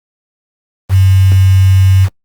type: tone with quantisation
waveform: sine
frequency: 95 Hz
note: F#2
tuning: 46 cents sharp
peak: -4 dBFS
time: 0.89-2.09 s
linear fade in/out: 50 ms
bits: 4
effects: noise-tail reverb RT60 0.1 s tail -26 dB re dry + Opus 32 kbps